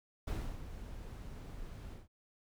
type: noise with ADSR envelope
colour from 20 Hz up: brown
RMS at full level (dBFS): -35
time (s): 0.27-2.08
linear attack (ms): 9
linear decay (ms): 290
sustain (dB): -11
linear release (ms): 160
effects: none